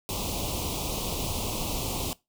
pink band-stop noise, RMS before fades -31 dBFS, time 0.09-2.13 s, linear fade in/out 0 ms, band 1100 to 2500 Hz, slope 48 dB/octave, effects noise-tail reverb RT60 0.2 s tail -20 dB re dry

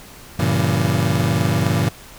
35% pulse chord, G diminished seventh, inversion none, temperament just, 98 / 117.6 / 141.12 / 169.34 Hz, G2 / Bb2 / Db3 / Fb3, 0 / +16 / +31 / +47 cents, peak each -20 dBFS, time 0.39-1.89 s, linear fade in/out 5 ms, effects pink hiss -41 dBFS RMS until 2.18 s

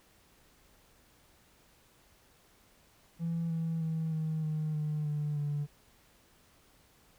triangle tone with pitch steps, 166.9 / 163.75 / 160.66 / 157.62 / 154.65 / 151.73 / 148.86 / 146.05 Hz, E3 / E3 / E3 / D#3 / D#3 / D#3 / D3 / D3, +22 / -11 / -44 / +23 / -10 / -43 / +24 / -9 cents, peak -27 dBFS, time 3.19-5.67 s, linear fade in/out 50 ms, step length 310 ms, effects tanh soft clip ceiling -27 dBFS + pink hiss -64 dBFS RMS until 7.18 s

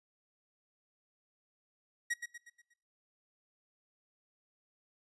45% pulse tone with echo, 1902 Hz, A#6, 34 cents sharp, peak -31 dBFS, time 2.1-2.14 s, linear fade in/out 10 ms, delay 120 ms, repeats 5, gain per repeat -7 dB, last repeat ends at 2.74 s, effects noise-tail reverb RT60 0.6 s tail -23 dB re dry + resampled to 24000 Hz

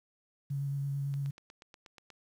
sine tone with vibrato, 139.8 Hz, C#3, 15 cents sharp, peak -31 dBFS, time 0.5-1.31 s, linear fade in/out 10 ms, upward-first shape square, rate 9 Hz, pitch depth 12 cents each way
click train, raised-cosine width 0.2 ms, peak -34 dBFS, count 9, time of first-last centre 1.14-2.103 s, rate 8.31 Hz
effects 10-bit

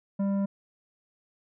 triangle tone with tanh clipping, 197.9 Hz, G3, 17 cents sharp, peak -26 dBFS, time 0.19-0.46 s, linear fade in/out 10 ms, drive 14 dB, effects none

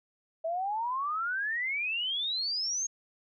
sine exponential sweep, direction up, 639 to 6600 Hz, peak -29 dBFS, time 0.44-2.87 s, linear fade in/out 10 ms, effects none

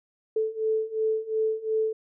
sine beating tone pair, 437.2 / 440 Hz, A4 / A4, -11 / 0 cents, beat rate 2.8 Hz, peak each -28 / -26 dBFS, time 0.36-1.93 s, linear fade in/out 5 ms, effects none

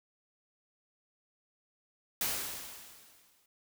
white noise with exponential decay, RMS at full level -31 dBFS, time 2.21-3.46 s, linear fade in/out 2 ms, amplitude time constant 270 ms, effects none

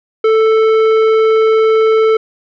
sine tone with tanh clipping, 441.1 Hz, A4, 4 cents sharp, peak -9 dBFS, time 0.24-2.17 s, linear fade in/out 5 ms, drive 12 dB, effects none

